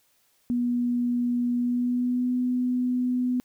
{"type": "tone with pitch glide", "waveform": "sine", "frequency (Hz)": [242.7, 249.5], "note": ["B3", "B3"], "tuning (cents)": [-30, 18], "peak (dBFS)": -22, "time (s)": [0.5, 3.4], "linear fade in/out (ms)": 0, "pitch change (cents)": 48, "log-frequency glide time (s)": [1.56, 2.34], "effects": ["white hiss -66 dBFS RMS until 3.44 s"]}